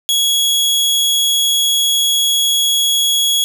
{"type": "tone", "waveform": "sawtooth", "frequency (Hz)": 3338, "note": "G#7", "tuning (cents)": 8, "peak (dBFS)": -9, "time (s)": [0.09, 3.44], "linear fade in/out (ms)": 0, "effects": []}